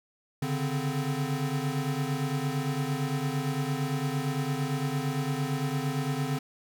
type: tone cluster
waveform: square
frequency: 139 / 147.8 / 259.5 Hz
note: C#3 / D3 / C4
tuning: +5 / +11 / -14 cents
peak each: -33 / -32 / -34 dBFS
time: 0.42-6.39 s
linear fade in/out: 5 ms
effects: none